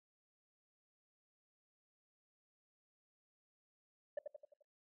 sine tone with echo, 587.3 Hz, D5, in tune, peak -34 dBFS, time 4.17-4.19 s, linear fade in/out 5 ms, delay 87 ms, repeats 5, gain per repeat -6 dB, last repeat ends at 4.625 s, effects noise-tail reverb RT60 0.3 s tail -23 dB re dry + tanh soft clip ceiling -36 dBFS

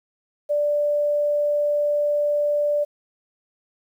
sine tone, 587.3 Hz, D5, in tune, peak -18 dBFS, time 0.49-2.85 s, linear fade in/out 20 ms, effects 9-bit

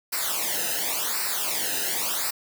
white noise with flanger, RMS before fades -27 dBFS, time 0.12-2.31 s, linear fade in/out 10 ms, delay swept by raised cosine 0.3 to 0.9 ms, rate 0.91 Hz, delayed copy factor -0.8, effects none

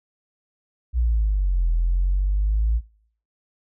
sine exponential two-way sweep, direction down then up, 61.74 to 41.2 to 56.7 Hz, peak -16 dBFS, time 0.93-2.81 s, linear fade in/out 50 ms, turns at 1.71 s, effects noise-tail reverb RT60 0.6 s tail -23 dB re dry + tanh soft clip ceiling -13 dBFS

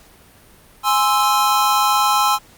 square chord, Ab augmented, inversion none, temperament equal, 830.6 / 1046.5 / 1318.5 Hz, Ab5 / C6 / E6, 0 / 0 / 0 cents, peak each -19 dBFS, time 0.83-2.39 s, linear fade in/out 50 ms, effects pink hiss -48 dBFS RMS until 2.57 s + Opus 48 kbps

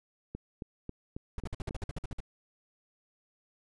click train, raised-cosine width 3 ms, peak -25 dBFS, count 6, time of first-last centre 0.35-1.709 s, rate 3.68 Hz
brown noise bursts, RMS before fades -35 dBFS, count 12, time 1.38-2.204 s, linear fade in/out 2 ms, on 21 ms, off 52 ms
effects resampled to 24000 Hz

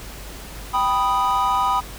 triangle chord, G augmented, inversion none, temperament equal, 784 / 987.8 / 1244.5 Hz, G5 / B5 / D#6, 0 / 0 / 0 cents, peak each -22 / -18 / -20 dBFS, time 0.73-1.81 s, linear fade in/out 20 ms, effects added 50 Hz sine -37 dBFS peak until 1.98 s + pink hiss -38 dBFS RMS until 1.98 s

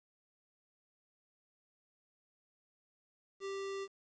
square tone, 392 Hz, G4, in tune, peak -39 dBFS, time 3.4-3.88 s, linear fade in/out 50 ms, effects resampled to 16000 Hz + 11-bit

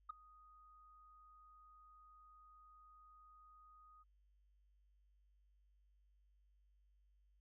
sine tone with ADSR envelope, 1244.5 Hz, D#6, in tune, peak -39 dBFS, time 0.09-4.04 s, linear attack 11 ms, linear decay 8 ms, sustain -23 dB, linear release 25 ms, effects tanh soft clip ceiling -36 dBFS + added 50 Hz sine -70 dBFS peak until 7.4 s

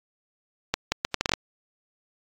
accelerating click train, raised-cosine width 0.2 ms, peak -5 dBFS, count 9, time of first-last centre 0.74-1.336 s, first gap 180 ms, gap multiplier 0.72, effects AAC 48 kbps

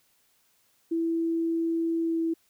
sine tone with pitch glide, 330.7 to 328.4 Hz, E4 to E4, +6 to -6 cents, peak -24 dBFS, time 0.91-2.34 s, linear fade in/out 10 ms, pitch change -12 cents, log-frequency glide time 2.01-2.2 s, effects white hiss -67 dBFS RMS until 2.49 s

